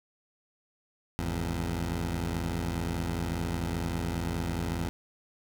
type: tone pair together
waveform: 15% pulse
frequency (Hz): 53.55 / 85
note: A1 / F2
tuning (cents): -46 / -46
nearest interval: minor sixth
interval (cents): 800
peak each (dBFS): -28 / -25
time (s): 1.19-4.89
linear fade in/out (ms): 0
effects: none